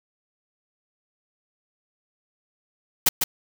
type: noise with echo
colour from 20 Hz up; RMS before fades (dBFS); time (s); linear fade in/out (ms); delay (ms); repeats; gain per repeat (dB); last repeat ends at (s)
white; -17; 3.06-3.09; 5; 150; 1; -5; 3.24
effects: none